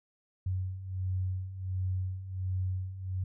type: beating tone pair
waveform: sine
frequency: 92.1 / 93.5 Hz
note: F#2 / F#2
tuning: -7 / +19 cents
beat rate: 1.4 Hz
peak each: -37 / -32 dBFS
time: 0.46-3.24 s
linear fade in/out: 5 ms
effects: none